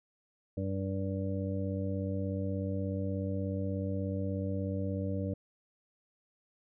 harmonic tone, 96.6 Hz, G2, 25 cents flat, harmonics 1 / 2 / 3 / 5 / 6, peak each -34 / -37 / -39 / -41 / -42 dBFS, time 0.57-5.34 s, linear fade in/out 5 ms, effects none

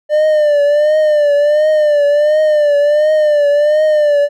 triangle tone with vibrato, 597 Hz, D5, 28 cents sharp, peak -6 dBFS, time 0.09-4.29 s, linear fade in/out 50 ms, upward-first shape triangle, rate 1.4 Hz, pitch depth 74 cents each way, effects none

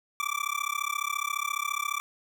25% pulse tone with amplitude modulation, 1167 Hz, D6, 11 cents flat, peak -21 dBFS, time 0.2-2 s, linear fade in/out 0 ms, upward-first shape sine, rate 34.5 Hz, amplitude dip 100%, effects none

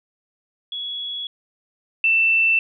sine tone pair in turn, 3364 / 2670 Hz, G#7 / E7, +22 / +22 cents, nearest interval major third, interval 400 cents, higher first, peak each -26 / -14 dBFS, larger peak second, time 0.72-1.27 / 2.04-2.59 s, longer neither, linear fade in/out 2 ms, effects none

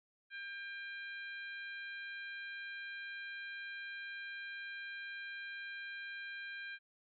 harmonic tone, 798 Hz, G5, 31 cents sharp, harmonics 2 / 3 / 4 / 5, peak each -44 / -50 / -56 / -57 dBFS, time 0.3-6.79 s, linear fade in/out 50 ms, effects none

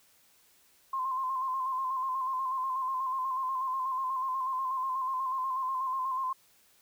sine tone with vibrato, 1046.5 Hz, C6, in tune, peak -29 dBFS, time 0.93-6.33 s, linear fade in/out 5 ms, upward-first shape square, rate 8.2 Hz, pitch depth 36 cents each way, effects white hiss -64 dBFS RMS until 6.81 s

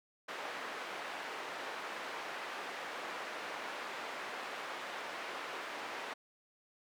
white band-pass noise, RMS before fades -43 dBFS, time 0.28-6.14 s, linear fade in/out 10 ms, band 400 to 1800 Hz, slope 12 dB/octave, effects none

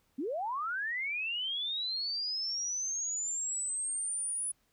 sine linear sweep, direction up, 235.3 to 9956 Hz, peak -32 dBFS, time 0.18-4.52 s, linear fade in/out 10 ms, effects pink hiss -73 dBFS RMS until 4.72 s

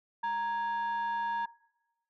sine tone pair together, 932.3 / 1661.2 Hz, A#5 / G#6, 0 / 0 cents, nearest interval minor seventh, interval 1000 cents, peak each -28 / -36 dBFS, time 0.23-1.46 s, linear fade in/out 10 ms, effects noise-tail reverb RT60 1.0 s tail -23 dB re dry + tanh soft clip ceiling -27 dBFS

